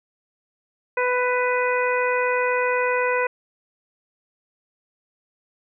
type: harmonic tone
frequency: 496.9 Hz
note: B4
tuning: 11 cents sharp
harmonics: 1 / 2 / 3 / 4 / 5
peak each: -22 / -25 / -27 / -28 / -29 dBFS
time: 0.97-3.27 s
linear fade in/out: 5 ms
effects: none